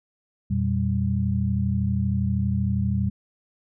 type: tone cluster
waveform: sine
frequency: 86.8 / 119.4 / 196 Hz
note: F2 / A#2 / G3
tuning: -10 / +42 / 0 cents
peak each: -25 dBFS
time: 0.5-3.1 s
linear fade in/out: 10 ms
effects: none